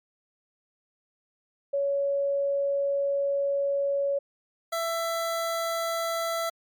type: tone pair in turn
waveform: sine / 25% pulse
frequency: 560 / 666 Hz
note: C#5 / E5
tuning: +18 / +18 cents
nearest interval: minor third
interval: 300 cents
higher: second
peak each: -23 / -23 dBFS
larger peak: neither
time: 1.73-4.19 / 4.72-6.5 s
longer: first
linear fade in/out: 10 ms
effects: MP3 96 kbps